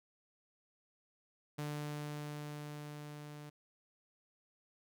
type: tone with level ramp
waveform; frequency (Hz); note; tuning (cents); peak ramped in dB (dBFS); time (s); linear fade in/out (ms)
sawtooth; 148.3; D3; +17; -34 to -44; 1.58-3.5; 10
effects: none